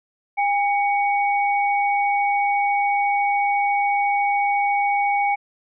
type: tone pair together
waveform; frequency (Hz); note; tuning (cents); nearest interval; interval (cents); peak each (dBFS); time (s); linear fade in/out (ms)
sine; 810 / 2243; G#5 / C#7; -43 / +20; octave + tritone; 1763; -18 / -24; 0.37-5.36; 20
effects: none